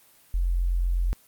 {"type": "tone", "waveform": "sine", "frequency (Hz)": 43.97, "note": "F1", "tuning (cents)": 13, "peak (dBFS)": -21, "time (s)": [0.34, 1.13], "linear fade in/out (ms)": 0, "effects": ["white hiss -57 dBFS RMS until 1.27 s", "Opus 24 kbps"]}